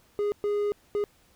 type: tone bursts at uneven times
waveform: triangle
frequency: 412.3 Hz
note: G#4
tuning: 13 cents flat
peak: -22 dBFS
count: 3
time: 0.19-0.32 / 0.44-0.72 / 0.95-1.04 s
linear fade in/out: 0 ms
effects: pink hiss -62 dBFS RMS until 1.35 s